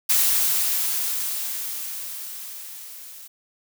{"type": "noise with level ramp", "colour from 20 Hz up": "blue", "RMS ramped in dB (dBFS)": [-18, -42], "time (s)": [0.09, 3.28], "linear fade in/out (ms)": 10, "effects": []}